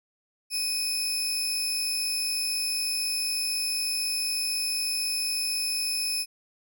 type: tone pair together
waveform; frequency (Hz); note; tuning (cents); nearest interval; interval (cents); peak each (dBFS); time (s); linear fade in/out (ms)
25% pulse; 2500 / 5258; D#7 / E8; +8 / -5; octave + minor second; 1287; -30 / -22; 0.5-6.26; 50
effects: none